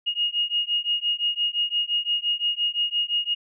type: beating tone pair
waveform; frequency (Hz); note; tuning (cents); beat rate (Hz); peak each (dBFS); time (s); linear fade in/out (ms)
sine; 2861 / 2866.8; F7 / F7; +41 / +45; 5.8; -25; 0.06-3.35; 20
effects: none